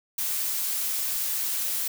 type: noise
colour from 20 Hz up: blue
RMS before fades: -28 dBFS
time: 0.18-1.88 s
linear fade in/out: 5 ms
effects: none